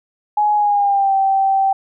sine tone with pitch glide, 838 to 777.4 Hz, G#5 to G5, +15 to -15 cents, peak -12 dBFS, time 0.37-1.73 s, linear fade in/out 5 ms, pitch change -130 cents, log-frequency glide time 0.55-1.14 s, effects none

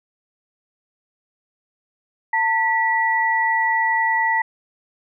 sine tone pair together, 898 / 1948.4 Hz, A5 / B6, +35 / -24 cents, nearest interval octave + minor second, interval 1341 cents, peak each -19 dBFS, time 2.33-4.42 s, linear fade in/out 5 ms, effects none

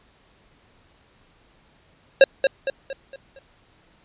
square tone with echo, 542 Hz, C#5, 39 cents flat, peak -8 dBFS, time 2.21-2.24 s, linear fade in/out 2 ms, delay 230 ms, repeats 5, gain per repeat -7 dB, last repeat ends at 3.39 s, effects pink hiss -58 dBFS RMS until 4.04 s + resampled to 8000 Hz

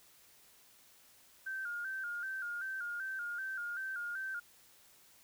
sine tone with vibrato, 1485 Hz, F#6, 6 cents sharp, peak -37 dBFS, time 1.46-4.4 s, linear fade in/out 10 ms, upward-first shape square, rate 2.6 Hz, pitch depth 77 cents each way, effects white hiss -63 dBFS RMS until 5.23 s

